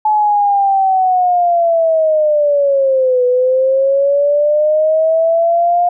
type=linear two-way sweep; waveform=sine; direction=down then up; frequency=860 to 493.9 to 709 Hz; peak=-9 dBFS; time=0.05-5.89 s; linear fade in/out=5 ms; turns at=3.25 s; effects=none